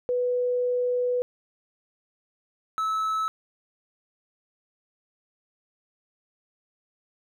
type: tone pair in turn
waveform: sine / triangle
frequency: 493.9 / 1301.2 Hz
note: B4 / E6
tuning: 0 / -23 cents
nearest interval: octave + perfect fourth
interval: 1677 cents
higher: second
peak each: -22 dBFS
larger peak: neither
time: 0.09-1.22 / 2.78-3.28 s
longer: first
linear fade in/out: 0 ms
effects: none